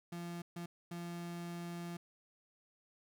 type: tone bursts at uneven times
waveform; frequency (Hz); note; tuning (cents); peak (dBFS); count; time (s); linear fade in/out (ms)
35% pulse; 172.1; F3; -25; -40; 3; 0.12-0.42 / 0.56-0.66 / 0.91-1.97; 5
effects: none